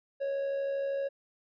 triangle tone with amplitude modulation, 552 Hz, C#5, 7 cents flat, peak -26 dBFS, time 0.2-1.09 s, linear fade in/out 20 ms, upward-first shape sine, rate 72.7 Hz, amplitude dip 35%, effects resampled to 11025 Hz

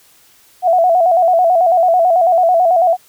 sine tone with vibrato, 698.5 Hz, F5, in tune, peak -8 dBFS, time 0.62-2.97 s, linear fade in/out 50 ms, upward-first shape square, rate 9.1 Hz, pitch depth 82 cents each way, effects white hiss -49 dBFS RMS until 3.08 s

